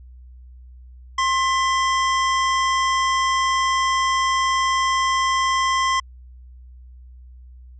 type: tone pair together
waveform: square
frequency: 1060 / 2001 Hz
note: C6 / B6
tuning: +22 / +22 cents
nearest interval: major seventh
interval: 1100 cents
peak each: -19 / -25 dBFS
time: 1.18-6 s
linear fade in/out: 5 ms
effects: added 62 Hz sine -40 dBFS peak until 7.79 s + resampled to 16000 Hz